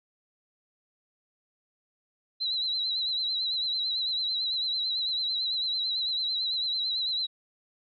sine tone with vibrato, 3983 Hz, B7, 14 cents sharp, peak -26 dBFS, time 2.4-7.27 s, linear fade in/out 20 ms, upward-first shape sine, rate 9 Hz, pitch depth 63 cents each way, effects MP3 96 kbps

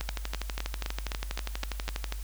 two click trains, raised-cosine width 0.2 ms, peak -15 / -15 dBFS, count 8 / 27, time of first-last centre 0.09-1.889 / 0.01-2.124 s, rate 3.89 / 12.3 Hz, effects added 50 Hz sine -34 dBFS peak until 2.23 s + white hiss -50 dBFS RMS until 2.23 s

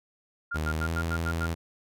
sine tone bursts, 1402 Hz, F6, 6 cents sharp, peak -29 dBFS, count 7, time 0.51-1.467 s, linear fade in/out 10 ms, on 63 ms, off 86 ms
sawtooth tone with pitch glide, 77.78 to 82.88 Hz, D#2 to E2, 0 to +10 cents, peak -24 dBFS, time 0.54-1.55 s, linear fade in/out 20 ms, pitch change +110 cents, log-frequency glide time 0.71-0.92 s
effects none

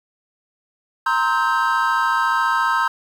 triangle chord, C dominant seventh, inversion third, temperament equal with one note detuned, 932.3 / 1046.5 / 1287.7 / 1568 Hz, Bb5 / C6 / E6 / G6, 0 / 0 / -41 / 0 cents, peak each -20 dBFS, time 1.06-2.88 s, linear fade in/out 5 ms, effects 8-bit

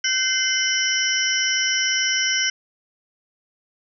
sine tone cluster, 1534 / 2083 / 3012 / 5270 / 5750 Hz, G6 / C7 / F#7 / E8 / F8, -38 / -8 / +30 / -1 / +50 cents, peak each -25 dBFS, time 0.04-2.5 s, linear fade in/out 5 ms, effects none

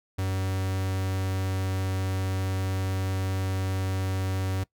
45% pulse tone, 94.9 Hz, F#2, 44 cents sharp, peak -26 dBFS, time 0.18-4.64 s, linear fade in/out 10 ms, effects noise-tail reverb RT60 0.1 s tail -21 dB re dry

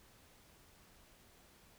silence, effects pink hiss -64 dBFS RMS until 1.78 s

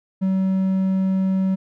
triangle tone, 190 Hz, F#3, 46 cents sharp, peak -15 dBFS, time 0.21-1.56 s, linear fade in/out 20 ms, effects none

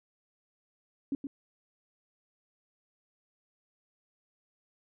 sine tone with echo, 277.1 Hz, C#4, 1 cent flat, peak -28 dBFS, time 1.12-1.15 s, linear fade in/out 2 ms, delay 120 ms, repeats 1, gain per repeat -6 dB, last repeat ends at 1.27 s, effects none

